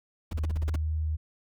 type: noise bursts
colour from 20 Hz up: brown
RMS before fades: -33 dBFS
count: 8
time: 0.31-0.76 s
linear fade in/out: 5 ms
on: 23 ms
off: 38 ms
type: tone with vibrato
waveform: sine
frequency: 77.78 Hz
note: D#2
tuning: in tune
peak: -26 dBFS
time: 0.33-1.17 s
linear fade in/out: 20 ms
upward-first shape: sine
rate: 2 Hz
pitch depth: 11 cents each way
effects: none

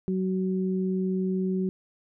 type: tone pair together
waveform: sine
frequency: 187.2 / 374.4 Hz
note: F#3 / F#4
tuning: +20 / +20 cents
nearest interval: octave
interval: 1200 cents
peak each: -25 / -30 dBFS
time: 0.08-1.69 s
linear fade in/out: 0 ms
effects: none

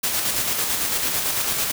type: noise with tremolo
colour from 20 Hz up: white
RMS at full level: -22 dBFS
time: 0.03-1.72 s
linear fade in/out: 10 ms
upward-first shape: square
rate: 9 Hz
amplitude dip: 30%
effects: none

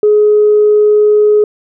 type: tone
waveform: sine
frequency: 420.6 Hz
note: G#4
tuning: 22 cents sharp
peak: -4 dBFS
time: 0.03-1.44 s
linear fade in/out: 2 ms
effects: tanh soft clip ceiling 0 dBFS

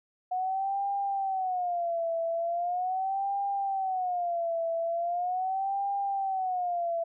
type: tone with vibrato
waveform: sine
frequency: 728 Hz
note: F#5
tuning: 28 cents flat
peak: -27 dBFS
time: 0.31-7.04 s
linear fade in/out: 10 ms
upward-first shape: sine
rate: 0.4 Hz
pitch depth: 160 cents each way
effects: none

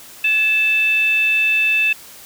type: tone with frequency modulation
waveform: sine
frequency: 2637 Hz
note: E7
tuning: in tune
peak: -13 dBFS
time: 0.24-1.93 s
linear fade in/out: 5 ms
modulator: 927 Hz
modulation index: 0.34
effects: white hiss -40 dBFS RMS until 2.25 s

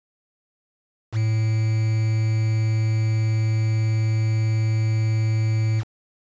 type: tone with quantisation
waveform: triangle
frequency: 110.2 Hz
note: A2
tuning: 3 cents sharp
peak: -16 dBFS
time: 1.12-5.84 s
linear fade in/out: 50 ms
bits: 6
effects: resampled to 16000 Hz

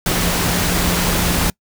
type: tone in noise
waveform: sine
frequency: 175.8 Hz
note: F3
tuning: 12 cents sharp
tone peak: -22 dBFS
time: 0.06-1.5 s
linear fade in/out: 2 ms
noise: pink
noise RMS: -18 dBFS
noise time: 0.06-1.5 s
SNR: -7 dB
effects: noise-tail reverb RT60 0.1 s tail -26 dB re dry

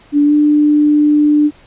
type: tone with pitch glide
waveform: sine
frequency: 290.7 to 297.3 Hz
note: D4 to D4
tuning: -18 to +21 cents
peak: -7 dBFS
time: 0.12-1.51 s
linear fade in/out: 50 ms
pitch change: +39 cents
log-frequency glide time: 0.24-0.34 s
effects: pink hiss -45 dBFS RMS until 1.66 s + resampled to 8000 Hz

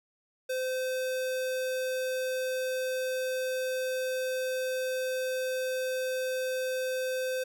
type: tone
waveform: square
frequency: 515 Hz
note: C5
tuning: 28 cents flat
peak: -30 dBFS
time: 0.49-7.44 s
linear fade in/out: 10 ms
effects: none

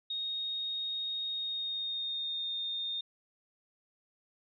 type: tone with pitch glide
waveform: sine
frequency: 3727 to 3657 Hz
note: A#7 to A#7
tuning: -1 to -34 cents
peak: -33 dBFS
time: 0.1-3.01 s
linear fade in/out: 5 ms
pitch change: -33 cents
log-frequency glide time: 1.29-2.56 s
effects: none

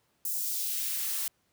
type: noise with high-pass filter sweep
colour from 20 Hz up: blue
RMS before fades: -32 dBFS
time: 0.25-1.28 s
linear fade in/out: 2 ms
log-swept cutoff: 8000 to 740 Hz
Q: 0.92
effects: pink hiss -72 dBFS RMS until 1.52 s + high-pass 80 Hz 12 dB/octave

